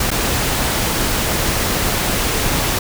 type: noise with dropouts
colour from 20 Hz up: pink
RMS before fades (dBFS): -18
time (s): 0-2.79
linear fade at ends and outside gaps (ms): 5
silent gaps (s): 0.106-0.113
effects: none